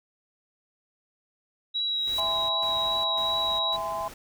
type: tone with vibrato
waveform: sine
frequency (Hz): 3874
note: B7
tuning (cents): -34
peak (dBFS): -25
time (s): 1.74-3.77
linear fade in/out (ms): 20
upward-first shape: triangle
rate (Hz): 2.6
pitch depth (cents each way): 13
type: noise with exponential growth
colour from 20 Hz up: white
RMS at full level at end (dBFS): -39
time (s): 1.81-2.2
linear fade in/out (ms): 2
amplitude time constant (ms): 84
type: noise bursts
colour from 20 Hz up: pink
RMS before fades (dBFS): -45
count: 4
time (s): 2.07-4.14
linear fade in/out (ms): 5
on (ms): 420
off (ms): 130
type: chord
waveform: sine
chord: E augmented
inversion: none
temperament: just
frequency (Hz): 659.3 / 824.1 / 1030.1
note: E5 / G#5 / B#5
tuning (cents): 0 / -14 / -27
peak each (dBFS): -33 / -34 / -31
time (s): 2.18-4.08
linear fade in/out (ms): 2
effects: none